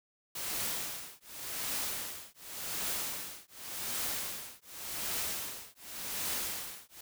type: noise with tremolo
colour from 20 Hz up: white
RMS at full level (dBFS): -34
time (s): 0.35-7.01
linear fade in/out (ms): 5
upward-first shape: triangle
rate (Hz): 0.88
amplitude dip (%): 100
effects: none